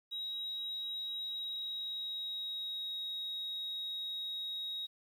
sine tone with pitch glide, 3824 to 3787 Hz, A#7 to A#7, +43 to +27 cents, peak -36 dBFS, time 0.11-4.87 s, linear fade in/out 20 ms, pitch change -16 cents, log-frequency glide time 1.26-2.97 s, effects tanh soft clip ceiling -33 dBFS + 11-bit

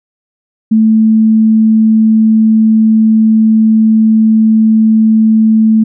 sine tone, 220 Hz, A3, in tune, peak -4 dBFS, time 0.71-5.84 s, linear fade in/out 10 ms, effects none

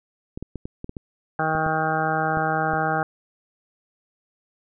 clicks, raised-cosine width 3 ms, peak -19 dBFS, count 11, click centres 0.375 / 0.426 / 0.557 / 0.655 / 0.844 / 0.894 / 0.968 / 1.551 / 1.664 / 2.372 / 2.736 s
harmonic tone, 158.1 Hz, D#3, 28 cents sharp, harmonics 1 / 2 / 3 / 4 / 5 / 7 / 8 / 9 / 10, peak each -29 / -32 / -31 / -30 / -24 / -34 / -31 / -29 / -31 dBFS, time 1.39-3.03 s, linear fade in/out 2 ms
effects none

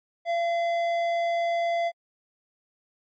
sine tone with tanh clipping, 682 Hz, F5, 41 cents flat, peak -25 dBFS, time 0.25-1.92 s, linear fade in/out 50 ms, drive 11 dB, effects AAC 64 kbps

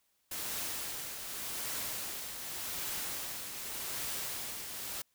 white noise with tremolo, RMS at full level -37 dBFS, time 0.31-5.02 s, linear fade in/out 5 ms, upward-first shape triangle, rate 0.86 Hz, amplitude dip 50%, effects white hiss -75 dBFS RMS until 5.14 s

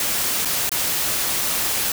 white noise with dropouts, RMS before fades -22 dBFS, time 0-1.92 s, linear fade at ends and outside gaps 2 ms, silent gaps 0.45-0.455 / 0.694-0.717 s, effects none

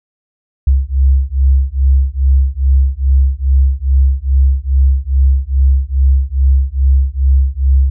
sine beating tone pair, 66 / 68.4 Hz, C2 / C#2, +16 / -23 cents, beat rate 2.4 Hz, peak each -11 dBFS, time 0.67-7.9 s, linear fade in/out 5 ms, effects none

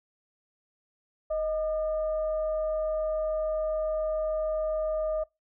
sine tone with frequency modulation, 625 Hz, D#5, 8 cents sharp, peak -26 dBFS, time 1.3-5.24 s, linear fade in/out 10 ms, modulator 583 Hz, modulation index 0.31, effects noise-tail reverb RT60 0.2 s tail -23 dB re dry

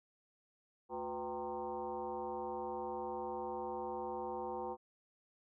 sine tone with frequency modulation, 640 Hz, D#5, 49 cents sharp, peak -38 dBFS, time 0.89-4.77 s, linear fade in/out 50 ms, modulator 140 Hz, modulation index 2.5, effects none

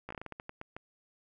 slowing click train, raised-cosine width 0.5 ms, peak -26 dBFS, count 12, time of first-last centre 0.09-0.765 s, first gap 15 ms, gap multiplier 1.26, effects none

